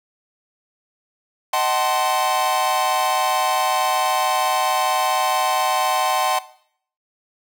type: chord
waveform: 45% pulse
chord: D# diminished seventh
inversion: none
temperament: equal with one note detuned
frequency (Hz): 622.3 / 755.5 / 880 / 1046.5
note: D#5 / F#5 / A5 / C6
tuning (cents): 0 / +36 / 0 / 0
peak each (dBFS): -27 / -22 / -25 / -22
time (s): 1.53-6.39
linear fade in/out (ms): 5
effects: noise-tail reverb RT60 0.6 s tail -17 dB re dry